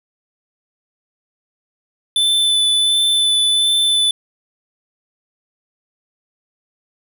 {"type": "tone with vibrato", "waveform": "square", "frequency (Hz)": 3511, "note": "A7", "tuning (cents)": -4, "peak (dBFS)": -13, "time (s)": [2.16, 4.11], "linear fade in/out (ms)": 2, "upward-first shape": "sine", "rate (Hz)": 1.4, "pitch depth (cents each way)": 12, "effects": []}